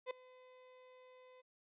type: tone with ADSR envelope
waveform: 35% pulse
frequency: 508 Hz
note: B4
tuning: 49 cents sharp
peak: -35 dBFS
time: 0.06-1.42 s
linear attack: 47 ms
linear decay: 5 ms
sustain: -22 dB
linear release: 19 ms
effects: resampled to 8000 Hz